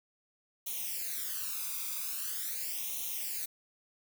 blue noise with flanger, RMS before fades -37 dBFS, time 0.66-3.46 s, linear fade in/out 10 ms, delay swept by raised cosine 0.31 to 0.84 ms, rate 0.43 Hz, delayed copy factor +0.85, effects none

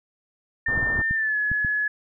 sine tone with pitch glide, 1800 to 1699 Hz, A6 to G#6, +39 to +39 cents, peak -21 dBFS, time 0.66-1.88 s, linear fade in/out 5 ms, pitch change -100 cents, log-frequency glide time 1.14-1.37 s
pink low-pass noise, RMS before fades -33 dBFS, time 0.68-1.02 s, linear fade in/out 5 ms, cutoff 1400 Hz, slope 48 dB/octave
clicks, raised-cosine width 5 ms, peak -18 dBFS, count 6, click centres 0.777 / 0.829 / 0.991 / 1.11 / 1.516 / 1.648 s
effects none

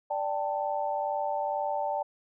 sine chord, D suspended fourth, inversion none, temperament equal with one note detuned, 587.3 / 784 / 886.1 Hz, D5 / G5 / A5, 0 / 0 / +12 cents, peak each -32 dBFS, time 0.1-2.03 s, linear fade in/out 10 ms, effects none

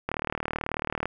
click train, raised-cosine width 0.5 ms, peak -13 dBFS, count 38, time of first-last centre 0.09-1.056 s, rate 38.3 Hz, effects none

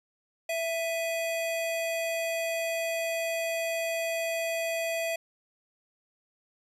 square tone pair together, 662.2 / 2500 Hz, E5 / D#7, +8 / +8 cents, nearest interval octave + major seventh, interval 2300 cents, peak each -30 / -36 dBFS, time 0.49-5.16 s, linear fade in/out 5 ms, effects resampled to 32000 Hz

